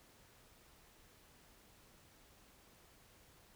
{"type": "silence", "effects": ["pink hiss -65 dBFS RMS until 3.55 s"]}